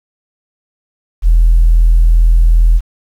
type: tone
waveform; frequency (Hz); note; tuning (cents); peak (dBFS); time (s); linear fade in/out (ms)
sine; 41.24; E1; +2; -3; 1.22-2.81; 50
effects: tanh soft clip ceiling -1 dBFS + 7-bit